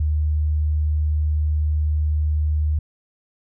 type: tone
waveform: sine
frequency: 76 Hz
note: D#2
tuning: 40 cents flat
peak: -17 dBFS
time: 0-2.79 s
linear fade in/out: 5 ms
effects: none